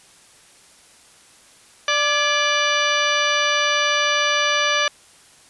harmonic tone with a mistuned harmonic, 589 Hz, D5, 5 cents sharp, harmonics 1 / 2 / 3 / 4 / 5 / 6 / 7 / 8 / 10, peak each -25 / -23 / -23 / -24 / -25 / -26 / -35 / -31 / -29 dBFS, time 1.88-4.88 s, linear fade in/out 2 ms, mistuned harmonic 3, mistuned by -59 cents, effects white hiss -50 dBFS RMS until 5.49 s + resampled to 24000 Hz

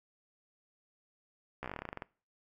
slowing click train, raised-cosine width 0.5 ms, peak -24 dBFS, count 15, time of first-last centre 1.63-2.022 s, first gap 14 ms, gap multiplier 1.1, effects noise-tail reverb RT60 0.4 s tail -23 dB re dry

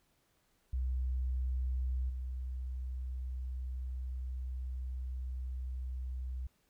sine tone with level steps, 63.5 Hz, B1, 49 cents sharp, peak -31 / -36 dBFS, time 0.73-6.47 s, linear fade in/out 5 ms, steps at 2.09 s, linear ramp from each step 10 ms, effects pink hiss -74 dBFS RMS until 6.69 s

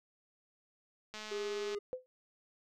click train, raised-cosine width 0.2 ms, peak -28 dBFS, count 131, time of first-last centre 1.14-1.747 s, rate 214 Hz
triangle tone, 409.1 Hz, G#4, 26 cents flat, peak -34 dBFS, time 1.31-1.79 s, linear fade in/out 10 ms
sine tone with exponential decay, 509 Hz, C5, 48 cents flat, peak -32 dBFS, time 1.93-2.06 s, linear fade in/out 0 ms, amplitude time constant 27 ms
effects none

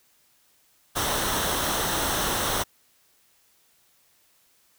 pink noise with comb filter, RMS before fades -26 dBFS, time 0.95-2.64 s, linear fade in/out 20 ms, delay 0.42 ms, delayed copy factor -0.55, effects white hiss -63 dBFS RMS until 4.78 s

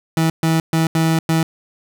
30% pulse tone bursts at uneven times, 162 Hz, E3, 30 cents flat, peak -11 dBFS, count 5, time 0.17-0.3 / 0.43-0.6 / 0.73-0.87 / 0.95-1.19 / 1.29-1.43 s, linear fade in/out 2 ms, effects none

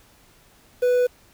triangle tone with quantisation, 494.4 Hz, B4, 2 cents sharp, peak -14 dBFS, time 0.82-1.07 s, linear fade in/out 10 ms, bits 7, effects pink hiss -55 dBFS RMS until 1.33 s

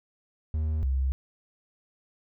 triangle / sine tone pair in turn, 77.78 / 66.2 Hz, D#2 / C2, 0 / +21 cents, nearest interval minor third, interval 279 cents, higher first, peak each -23 dBFS, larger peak neither, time 0.54-0.83 / 0.83-1.12 s, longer neither, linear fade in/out 0 ms, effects none

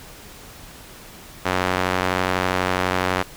sawtooth tone with band-pass filter, 92.1 Hz, F#2, 7 cents flat, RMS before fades -22 dBFS, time 1.45-3.23 s, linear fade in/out 10 ms, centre 1400 Hz, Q 0.64, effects pink hiss -42 dBFS RMS until 3.36 s

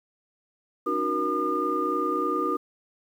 sine tone cluster, 276.8 / 306.8 / 370 / 473.9 / 1211 Hz, C#4 / D#4 / F#4 / A#4 / D#6, -2 / -24 / 0 / +28 / -47 cents, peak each -35 / -30 / -30 / -31 / -26 dBFS, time 0.86-2.57 s, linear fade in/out 10 ms, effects tanh soft clip ceiling -12 dBFS + 9-bit

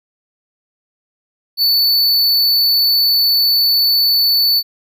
square tone, 4481 Hz, C#8, 18 cents sharp, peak -11 dBFS, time 1.57-4.63 s, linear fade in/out 50 ms, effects none

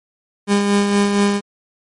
30% pulse tone with tremolo, 202.3 Hz, G#3, 45 cents flat, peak -9 dBFS, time 0.47-1.41 s, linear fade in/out 50 ms, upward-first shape sine, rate 4.3 Hz, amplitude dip 40%, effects MP3 48 kbps

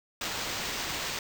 white noise with sample-and-hold, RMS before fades -34 dBFS, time 0.21-1.19 s, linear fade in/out 2 ms, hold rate 11025 Hz, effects none

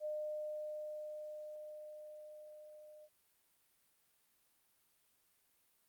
sine tone with level ramp, 607 Hz, D#5, 43 cents flat, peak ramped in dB -37 to -55 dBFS, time 0-3.09 s, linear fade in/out 50 ms, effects white hiss -75 dBFS RMS until 5.88 s + Opus 48 kbps

